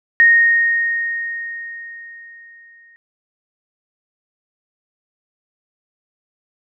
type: tone with exponential decay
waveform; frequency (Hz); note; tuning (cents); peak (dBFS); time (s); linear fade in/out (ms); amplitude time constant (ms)
sine; 1858; A#6; -6; -6; 0.2-2.96; 0; 600
effects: none